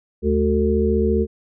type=harmonic tone with a mistuned harmonic; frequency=74.8 Hz; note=D2; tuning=32 cents sharp; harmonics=1 / 3 / 5 / 6; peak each=-21 / -21 / -21 / -21 dBFS; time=0.22-1.27 s; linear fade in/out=50 ms; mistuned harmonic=3; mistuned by=-82 cents; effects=none